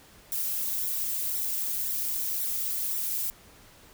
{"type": "noise with flanger", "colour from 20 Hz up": "violet", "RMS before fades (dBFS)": -30, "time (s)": [0.32, 3.3], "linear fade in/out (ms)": 0, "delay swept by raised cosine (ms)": [0.52, 4.42], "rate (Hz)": 1.9, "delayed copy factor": 1, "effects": ["pink hiss -54 dBFS RMS until 3.93 s"]}